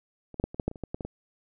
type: clicks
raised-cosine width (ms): 2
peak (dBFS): -30 / -16 / -13 / -26 / -14 / -13 / -28 / -30 / -20 / -18 / -21 / -22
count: 12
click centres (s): 0.343 / 0.399 / 0.44 / 0.545 / 0.598 / 0.68 / 0.714 / 0.758 / 0.837 / 0.945 / 1.008 / 1.05
effects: none